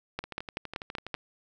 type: two click trains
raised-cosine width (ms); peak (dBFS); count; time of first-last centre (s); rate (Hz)
0.3; -22 / -16; 12 / 6; 0.24-1.149 / 0.19-1.142; 12.1 / 5.25
effects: none